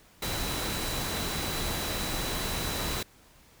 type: tone in noise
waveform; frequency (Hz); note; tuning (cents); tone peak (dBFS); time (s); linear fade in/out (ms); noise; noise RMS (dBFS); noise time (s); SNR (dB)
sine; 3951; B7; 0; -39; 0.22-3.03; 5; pink; -32; 0.22-3.03; -10
effects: pink hiss -58 dBFS RMS until 3.6 s